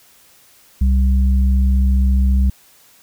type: tone pair together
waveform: sine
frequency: 65.41 / 196.01 Hz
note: C2 / G3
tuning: 0 / 0 cents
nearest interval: octave + perfect fifth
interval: 1900 cents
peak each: -11 / -22 dBFS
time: 0.81-2.5 s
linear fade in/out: 5 ms
effects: white hiss -50 dBFS RMS until 3.02 s